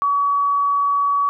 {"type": "tone", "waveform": "sine", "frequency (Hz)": 1134, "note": "C#6", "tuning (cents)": 39, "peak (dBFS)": -15, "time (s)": [0.02, 1.29], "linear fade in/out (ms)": 0, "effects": []}